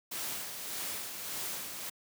white noise with tremolo, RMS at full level -37 dBFS, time 0.11-1.9 s, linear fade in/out 10 ms, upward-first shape sine, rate 1.7 Hz, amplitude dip 45%, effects high-pass 100 Hz 12 dB/octave

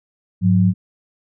sine tone pair together, 103.1 / 181.5 Hz, G#2 / F#3, -12 / -33 cents, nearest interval minor seventh, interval 979 cents, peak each -15 / -13 dBFS, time 0.41-0.74 s, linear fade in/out 50 ms, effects none

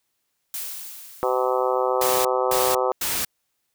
blue noise with exponential decay, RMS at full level -29 dBFS, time 0.54-2.15 s, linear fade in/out 1 ms, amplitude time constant 350 ms
harmonic tone, 127.6 Hz, C3, 43 cents flat, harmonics 3 / 4 / 5 / 6 / 7 / 8 / 9 / 10, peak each -26 / -23 / -30 / -28 / -29 / -31 / -30 / -32 dBFS, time 1.23-2.92 s, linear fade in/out 0 ms
white noise bursts, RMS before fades -25 dBFS, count 3, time 2.01-3.25 s, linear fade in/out 5 ms, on 240 ms, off 260 ms
effects white hiss -74 dBFS RMS until 3.74 s

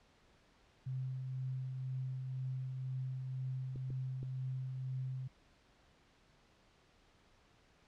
sine tone with tremolo, 130 Hz, C3, 11 cents flat, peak -36 dBFS, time 0.86-5.28 s, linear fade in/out 10 ms, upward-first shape triangle, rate 2 Hz, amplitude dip 35%
clicks, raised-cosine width 3 ms, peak -35 dBFS, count 3, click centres 3.759 / 3.904 / 4.23 s
effects pink hiss -68 dBFS RMS until 7.87 s + low-pass 5000 Hz 12 dB/octave

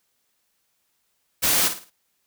white noise with echo, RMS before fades -20 dBFS, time 1.42-1.69 s, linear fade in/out 20 ms, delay 54 ms, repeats 4, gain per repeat -9 dB, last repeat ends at 1.906 s, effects white hiss -71 dBFS RMS until 2.26 s

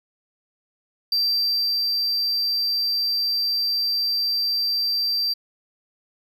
triangle tone with ADSR envelope, 4696 Hz, D8, 1 cent flat, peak -17 dBFS, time 1.12-5.34 s, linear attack 3 ms, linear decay 680 ms, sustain -2 dB, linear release 14 ms, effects none

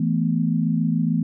sine chord, E suspended fourth, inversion none, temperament equal, 164.81 / 220 / 246.9 Hz, E3 / A3 / B3, 0 / 0 / 0 cents, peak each -21 / -23 / -24 dBFS, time 0-1.23 s, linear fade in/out 5 ms, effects none

